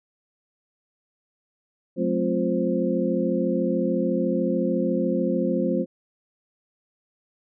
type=tone cluster; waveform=sine; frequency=182.9 / 216.7 / 263.1 / 349.6 / 523 Hz; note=F#3 / A3 / C4 / F4 / C5; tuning=-20 / -26 / +10 / +2 / -1 cents; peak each=-27 dBFS; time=1.96-5.86 s; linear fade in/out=50 ms; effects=none